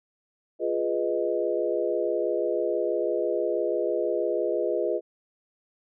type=chord; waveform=sine; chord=F half-diminished seventh; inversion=none; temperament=equal; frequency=349.2 / 415.3 / 493.9 / 622.3 Hz; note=F4 / Ab4 / Cb5 / Eb5; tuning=0 / 0 / 0 / 0 cents; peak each=-29 dBFS; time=0.59-5.01 s; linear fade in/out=50 ms; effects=none